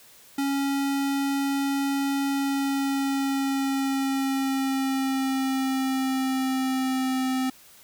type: tone with pitch glide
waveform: square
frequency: 277 to 259.9 Hz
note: C#4 to C4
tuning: -1 to -11 cents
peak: -24 dBFS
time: 0.38-7.5 s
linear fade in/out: 5 ms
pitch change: -110 cents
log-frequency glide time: 2.28-7.29 s
effects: white hiss -52 dBFS RMS until 7.83 s